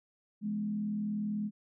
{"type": "tone with frequency modulation", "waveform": "sine", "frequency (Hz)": 209.1, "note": "G#3", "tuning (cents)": 12, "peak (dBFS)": -31, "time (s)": [0.41, 1.51], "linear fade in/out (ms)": 50, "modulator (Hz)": 39.9, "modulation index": 0.5, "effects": []}